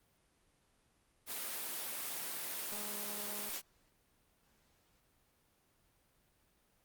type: high-pass noise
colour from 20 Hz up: white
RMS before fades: -41 dBFS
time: 1.26-3.62 s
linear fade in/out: 50 ms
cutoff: 220 Hz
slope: 12 dB/octave
type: click train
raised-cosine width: 1 ms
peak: -38 dBFS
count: 160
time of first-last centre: 2.72-3.488 s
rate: 207 Hz
effects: pink hiss -73 dBFS RMS until 6.84 s + Opus 32 kbps